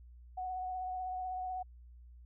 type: tone with vibrato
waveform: sine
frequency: 740 Hz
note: F#5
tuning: in tune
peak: -36 dBFS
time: 0.37-1.63 s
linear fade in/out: 10 ms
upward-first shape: triangle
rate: 16 Hz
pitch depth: 24 cents each way
effects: added 60 Hz sine -52 dBFS peak until 2.25 s